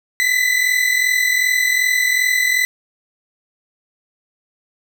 40% pulse tone pair together, 1971.4 / 2014 Hz, B6 / B6, -4 / +33 cents, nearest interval unison, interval 37 cents, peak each -18 / -15 dBFS, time 0.2-2.65 s, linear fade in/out 0 ms, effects none

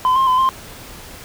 sine tone with pitch steps, 1020 / 1061 / 1018 / 1052 Hz, C6 / C6 / C6 / C6, -44 / +24 / -48 / +9 cents, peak -9 dBFS, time 0.05-0.49 s, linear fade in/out 0 ms, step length 110 ms, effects tanh soft clip ceiling -11 dBFS + pink hiss -37 dBFS RMS until 1.24 s

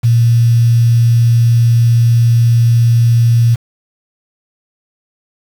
sine tone with quantisation, 117.1 Hz, A#2, 8 cents sharp, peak -6 dBFS, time 0.03-3.56 s, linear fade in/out 20 ms, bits 5, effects none

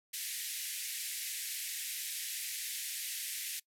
white band-pass noise, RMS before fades -40 dBFS, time 0.13-3.6 s, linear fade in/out 10 ms, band 1800 to 14000 Hz, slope 48 dB/octave, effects noise-tail reverb RT60 0.1 s tail -22 dB re dry

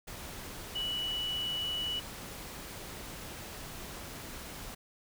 sine tone in noise, 2949 Hz, F#7, 6 cents flat, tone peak -32 dBFS, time 0.75-2 s, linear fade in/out 10 ms, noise pink, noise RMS -44 dBFS, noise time 0.07-4.75 s, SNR +9 dB, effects none

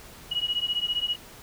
sine beating tone pair, 2900 / 2915 Hz, F#7 / F#7, -35 / -26 cents, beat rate 15 Hz, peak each -28 dBFS, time 0.31-1.16 s, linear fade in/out 10 ms, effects pink hiss -47 dBFS RMS until 1.42 s

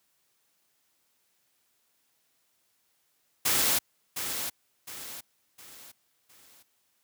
white noise with echo, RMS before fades -25 dBFS, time 3.45-3.79 s, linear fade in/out 10 ms, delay 710 ms, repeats 4, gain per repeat -8 dB, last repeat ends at 6.63 s, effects white hiss -72 dBFS RMS until 7.03 s + high-pass 80 Hz 12 dB/octave

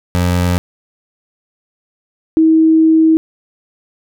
25% pulse / sine tone pair in turn, 88.8 / 320.1 Hz, F2 / D#4, +29 / +49 cents, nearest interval octave + minor seventh, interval 2220 cents, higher second, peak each -8 / -6 dBFS, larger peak second, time 0.15-0.58 / 2.37-3.17 s, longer second, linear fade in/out 0 ms, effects none

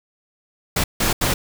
pink noise bursts at uneven times, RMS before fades -19 dBFS, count 3, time 0.76-0.84 / 1-1.13 / 1.21-1.34 s, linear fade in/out 5 ms, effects none

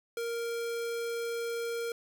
square tone, 466.2 Hz, A#4, in tune, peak -33 dBFS, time 0.17-1.92 s, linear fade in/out 2 ms, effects none

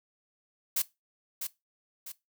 blue noise with echo, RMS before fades -28 dBFS, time 0.76-0.82 s, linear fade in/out 5 ms, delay 650 ms, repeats 2, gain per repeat -7 dB, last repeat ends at 2.12 s, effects noise-tail reverb RT60 0.2 s tail -18 dB re dry

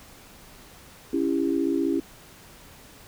sine chord, C# diminished, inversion none, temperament just, 277.2 / 332.6 / 399.1 Hz, C#4 / E4 / G4, 0 / +16 / +31 cents, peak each -25 / -25 / -29 dBFS, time 1.13-2 s, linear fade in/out 5 ms, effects pink hiss -49 dBFS RMS until 3.07 s

